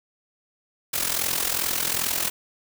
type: noise with amplitude modulation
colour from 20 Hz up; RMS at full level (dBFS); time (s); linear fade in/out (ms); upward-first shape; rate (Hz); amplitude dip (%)
white; -22; 0.93-2.3; 10; sine; 42.5; 75
effects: none